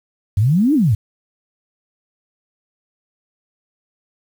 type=exponential two-way sweep; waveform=sine; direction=up then down; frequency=92.5 to 323.1 to 92.5 Hz; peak=-11 dBFS; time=0.37-0.95 s; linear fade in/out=5 ms; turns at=0.74 s; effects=7-bit